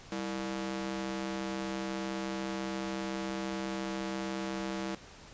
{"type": "ring-modulated tone", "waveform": "sawtooth", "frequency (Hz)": 262.6, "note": "C4", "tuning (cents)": 6, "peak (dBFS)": -27, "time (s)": [0.12, 4.95], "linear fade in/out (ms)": 2, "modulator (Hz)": 67.1, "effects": ["pink hiss -52 dBFS RMS until 5.33 s", "resampled to 16000 Hz"]}